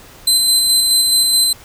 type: tone with tremolo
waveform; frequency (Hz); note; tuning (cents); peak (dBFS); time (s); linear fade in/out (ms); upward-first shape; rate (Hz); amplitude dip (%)
25% pulse; 4065; B7; +49; -5; 0.27-1.53; 5; square; 4.7; 25
effects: pink hiss -41 dBFS RMS until 1.64 s